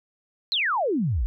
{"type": "exponential sweep", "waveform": "sine", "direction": "down", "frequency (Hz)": [4244, 46.25], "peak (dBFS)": -21, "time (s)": [0.52, 1.26], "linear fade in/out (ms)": 0, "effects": []}